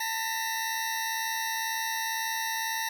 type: tone cluster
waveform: 25% pulse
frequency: 895 / 1872 / 1990 / 5780 Hz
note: A5 / A#6 / B6 / F#8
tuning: +29 / +7 / +13 / -41 cents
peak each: -28 / -32 / -35 / -33 dBFS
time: 0-2.89 s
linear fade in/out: 5 ms
effects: none